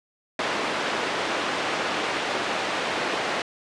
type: band-pass noise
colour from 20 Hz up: pink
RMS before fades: -27 dBFS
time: 0.39-3.42 s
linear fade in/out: 2 ms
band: 390 to 3300 Hz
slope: 12 dB/octave
effects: resampled to 22050 Hz